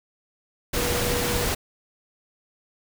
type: tone in noise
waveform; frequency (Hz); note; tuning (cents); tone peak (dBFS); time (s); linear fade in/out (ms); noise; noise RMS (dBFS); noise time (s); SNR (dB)
sine; 483.8; B4; -36; -29; 0.76-1.45; 10; pink; -25; 0.73-1.55; -7
effects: none

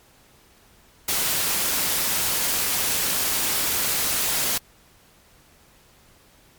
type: noise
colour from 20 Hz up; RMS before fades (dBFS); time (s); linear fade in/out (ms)
white; -23; 1.08-4.58; 5
effects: pink hiss -55 dBFS RMS until 6.58 s + MP3 96 kbps

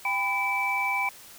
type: tone cluster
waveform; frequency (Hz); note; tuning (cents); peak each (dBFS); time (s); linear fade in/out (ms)
sine; 794 / 999 / 2316; G5 / B5 / D7; +22 / +20 / -25; -31 / -30 / -26; 0.05-1.09; 2
effects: white hiss -48 dBFS RMS until 1.38 s

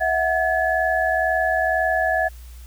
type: tone cluster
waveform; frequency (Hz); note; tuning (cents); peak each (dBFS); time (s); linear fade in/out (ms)
sine; 651 / 733 / 1710; E5 / F#5 / A6; -22 / -16 / -50; -22; 0-2.29; 20
effects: added 60 Hz sine -37 dBFS peak until 2.66 s + white hiss -51 dBFS RMS until 2.66 s

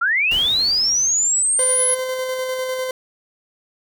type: linear sweep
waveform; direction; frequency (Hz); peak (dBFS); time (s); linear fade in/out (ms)
sine; up; 1318.5 to 10560; -15; 0.01-1.95; 10
type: noise with exponential decay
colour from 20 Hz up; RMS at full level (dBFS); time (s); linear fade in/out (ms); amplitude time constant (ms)
pink; -31; 0.31-2.48; 5; 470
type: tone with tremolo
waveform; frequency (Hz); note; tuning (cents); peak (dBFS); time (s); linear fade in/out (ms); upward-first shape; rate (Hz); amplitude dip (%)
40% pulse; 515; C5; -28; -20; 1.59-2.91; 2; square; 10; 25
effects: none

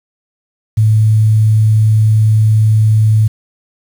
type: tone with quantisation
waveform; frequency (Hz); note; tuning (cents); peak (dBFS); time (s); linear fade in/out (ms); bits
sine; 108.7; A2; -21; -6; 0.77-3.28; 10; 6
effects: none

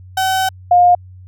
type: tone pair in turn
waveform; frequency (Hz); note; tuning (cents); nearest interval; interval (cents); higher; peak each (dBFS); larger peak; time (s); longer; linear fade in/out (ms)
35% pulse / sine; 760 / 710.1; F#5 / F5; +46 / +29; minor second; 117; first; -12 / -6; second; 0.17-0.49 / 0.71-0.95; first; 5
effects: added 92 Hz sine -35 dBFS peak until 1.27 s

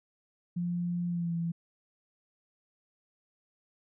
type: tone with pitch glide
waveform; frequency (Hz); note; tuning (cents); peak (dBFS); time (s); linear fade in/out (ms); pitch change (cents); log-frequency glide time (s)
sine; 174.61 to 168.18; F3 to E3; 0 to +35; -29; 0.56-1.52; 10; -65; 1.08-1.34
effects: none

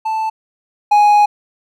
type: tone pair in turn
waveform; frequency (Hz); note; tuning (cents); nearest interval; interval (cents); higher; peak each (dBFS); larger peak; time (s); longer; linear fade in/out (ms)
triangle; 880 / 830.6; A5 / G#5; 0 / 0; minor second; 100; first; -14 / -5; second; 0.05-0.3 / 0.91-1.26; second; 10
effects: none

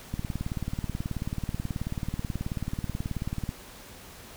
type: click train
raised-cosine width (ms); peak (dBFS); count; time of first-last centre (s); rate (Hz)
5; -18; 63; 0.14-3.491; 18.5
effects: pink hiss -47 dBFS RMS until 4.36 s

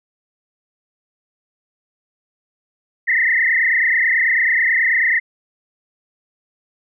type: tone with frequency modulation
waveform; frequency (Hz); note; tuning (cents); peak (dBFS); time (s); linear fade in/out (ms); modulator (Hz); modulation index
sine; 1941; B6; -31; -13; 3.07-5.2; 20; 29.2; 4.7
effects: none

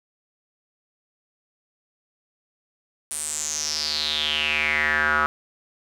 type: tone with band-pass filter sweep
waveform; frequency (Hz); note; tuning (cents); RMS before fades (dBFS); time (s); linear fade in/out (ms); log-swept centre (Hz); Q
square; 75.9; D#2; -42; -24; 3.11-5.26; 0; 9500 to 1300; 6.7
effects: none

